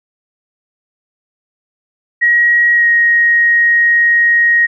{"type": "tone with pitch glide", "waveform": "sine", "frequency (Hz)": [1900, 1879.3], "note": ["A#6", "A#6"], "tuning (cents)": [33, 14], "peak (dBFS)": -7, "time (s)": [2.21, 4.67], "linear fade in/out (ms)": 20, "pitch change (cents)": -19, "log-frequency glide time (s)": [2.74, 2.87], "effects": []}